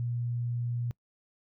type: tone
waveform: sine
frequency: 119.9 Hz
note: A#2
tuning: 49 cents sharp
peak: -29 dBFS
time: 0-0.91 s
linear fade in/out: 0 ms
effects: noise-tail reverb RT60 0.1 s tail -24 dB re dry